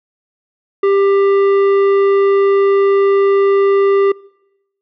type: tone with tanh clipping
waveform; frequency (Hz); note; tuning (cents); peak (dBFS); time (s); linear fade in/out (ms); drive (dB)
triangle; 395.6; G4; +16; -11; 0.83-4.12; 5; 15
effects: noise-tail reverb RT60 0.9 s tail -25 dB re dry